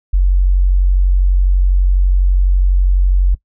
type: tone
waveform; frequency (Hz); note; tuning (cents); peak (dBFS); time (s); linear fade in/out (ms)
sine; 46.04; F#1; -8; -8; 0.13-3.35; 10
effects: noise-tail reverb RT60 0.1 s tail -21 dB re dry